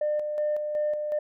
sine tone with tremolo, 600 Hz, D5, 37 cents sharp, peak -22 dBFS, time 0.01-1.19 s, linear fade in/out 5 ms, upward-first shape square, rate 2.7 Hz, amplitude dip 45%, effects tanh soft clip ceiling -20 dBFS

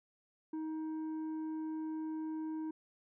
triangle tone with tanh clipping, 314.8 Hz, D#4, 20 cents sharp, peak -38 dBFS, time 0.53-2.71 s, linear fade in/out 5 ms, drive 10 dB, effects none

